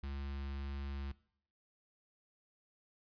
square tone with notch filter, 69.3 Hz, C#2, in tune, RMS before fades -42 dBFS, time 0.03-1.12 s, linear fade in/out 5 ms, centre 550 Hz, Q 1.1, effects noise-tail reverb RT60 0.6 s tail -19 dB re dry + resampled to 11025 Hz

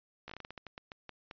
slowing click train, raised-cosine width 0.3 ms, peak -28 dBFS, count 14, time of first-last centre 0.28-1.311 s, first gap 15 ms, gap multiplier 1.25, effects resampled to 11025 Hz

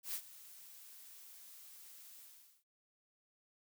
blue noise with ADSR envelope, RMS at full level -39 dBFS, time 0.03-2.64 s, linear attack 110 ms, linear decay 69 ms, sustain -17 dB, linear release 450 ms, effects none

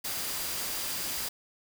sine tone in noise, 4781 Hz, D8, 30 cents sharp, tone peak -43 dBFS, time 0.04-1.29 s, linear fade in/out 10 ms, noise white, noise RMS -34 dBFS, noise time 0.04-1.29 s, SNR -12 dB, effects none

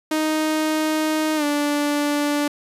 sawtooth tone with pitch glide, 311.1 to 291.9 Hz, D#4 to D4, 0 to -10 cents, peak -15 dBFS, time 0.11-2.48 s, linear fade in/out 5 ms, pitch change -110 cents, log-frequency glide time 1.36-1.44 s, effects resampled to 32000 Hz

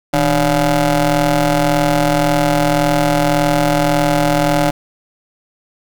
20% pulse ring-modulated tone, 138.7 Hz, C#3, 1 cent sharp, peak -4 dBFS, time 0.13-4.71 s, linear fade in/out 10 ms, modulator 437 Hz, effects none

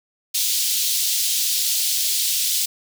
pink high-pass noise, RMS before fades -21 dBFS, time 0.34-2.66 s, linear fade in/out 10 ms, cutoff 3500 Hz, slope 24 dB/octave, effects none

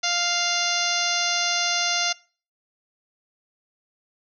harmonic tone, 698.5 Hz, F5, in tune, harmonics 1 / 2 / 3 / 4 / 5 / 6 / 7 / 8 / 9, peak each -30 / -30 / -30 / -30 / -30 / -30 / -30 / -30 / -30 dBFS, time 0.03-2.13 s, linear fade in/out 10 ms, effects noise-tail reverb RT60 0.4 s tail -23 dB re dry

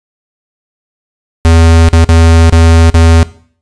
square tone with dropouts, 82.41 Hz, E2, in tune, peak -3 dBFS, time 1.45-3.23 s, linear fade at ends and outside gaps 0 ms, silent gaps 1.887-1.931 / 2.044-2.09 / 2.497-2.525 / 2.9-2.943 s, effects noise-tail reverb RT60 0.5 s tail -18 dB re dry + resampled to 22050 Hz

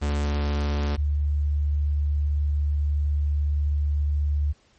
45% pulse / sine tone pair in turn, 72.8 / 73.19 Hz, D2 / D2, -15 / -5 cents, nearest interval unison, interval 10 cents, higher second, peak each -22 / -20 dBFS, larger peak second, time 0.01-0.97 / 0.97-4.53 s, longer second, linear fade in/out 20 ms, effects pink hiss -61 dBFS RMS until 4.78 s + MP3 32 kbps

